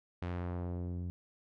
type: tone with low-pass filter sweep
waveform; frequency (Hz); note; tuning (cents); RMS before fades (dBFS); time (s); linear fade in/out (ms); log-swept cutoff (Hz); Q
sawtooth; 88.4; F2; +22; -38; 0.22-1.1; 0; 3000 to 190; 0.8
effects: none